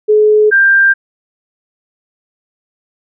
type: tone pair in turn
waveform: sine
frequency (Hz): 425.4 / 1586.7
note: G#4 / G6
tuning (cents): +42 / +21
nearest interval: octave + major seventh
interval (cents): 2279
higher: second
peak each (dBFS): -5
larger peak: neither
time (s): 0.08-0.51 / 0.51-0.94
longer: neither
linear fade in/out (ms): 20
effects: none